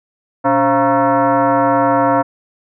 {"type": "tone with frequency modulation", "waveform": "sine", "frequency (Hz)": 123.47, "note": "B2", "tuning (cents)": 0, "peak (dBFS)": -10, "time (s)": [0.44, 2.23], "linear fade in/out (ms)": 20, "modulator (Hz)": 407, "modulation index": 2.7, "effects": []}